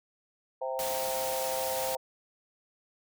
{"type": "chord", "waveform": "sine", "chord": "C dominant seventh", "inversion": "none", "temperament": "equal with one note detuned", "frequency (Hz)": [523.3, 659.3, 784, 922.2], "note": ["C5", "E5", "G5", "Bb5"], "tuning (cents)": [0, 0, 0, -19], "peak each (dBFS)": [-33, -38, -38, -39], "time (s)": [0.61, 1.97], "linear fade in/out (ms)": 10}
{"type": "noise", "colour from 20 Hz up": "white", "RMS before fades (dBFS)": -36, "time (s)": [0.79, 1.95], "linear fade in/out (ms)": 0}
{"effects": []}